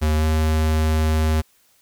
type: tone with pitch glide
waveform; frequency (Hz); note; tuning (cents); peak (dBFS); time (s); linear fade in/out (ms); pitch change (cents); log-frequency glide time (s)
square; 77 to 78.35; D#2 to D#2; -17 to +13; -17; 0.01-1.42; 20; +30; 0.16-0.24
effects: white hiss -59 dBFS RMS until 1.81 s